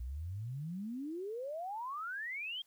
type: exponential sweep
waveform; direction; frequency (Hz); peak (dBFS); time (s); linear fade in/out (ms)
sine; up; 57.4 to 3266; -38; 0-2.62; 5
effects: white hiss -72 dBFS RMS until 2.66 s